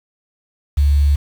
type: tone with quantisation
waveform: sine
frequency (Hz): 71.6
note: D2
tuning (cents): -43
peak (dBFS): -10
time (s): 0.77-1.16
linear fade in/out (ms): 10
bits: 6
effects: none